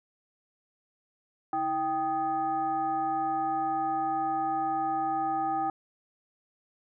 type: tone with frequency modulation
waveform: sine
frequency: 784 Hz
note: G5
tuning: in tune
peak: -26 dBFS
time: 1.53-5.7 s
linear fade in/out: 2 ms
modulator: 461 Hz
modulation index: 0.72
effects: none